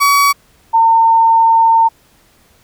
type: tone pair in turn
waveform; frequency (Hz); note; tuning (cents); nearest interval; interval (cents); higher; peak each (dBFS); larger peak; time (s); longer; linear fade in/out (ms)
35% pulse / sine; 1133 / 907.8; C#6 / A#5; +37 / -46; major third; 383; first; -6; neither; 0-0.33 / 0.73-1.89; second; 20
effects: pink hiss -51 dBFS RMS until 2.63 s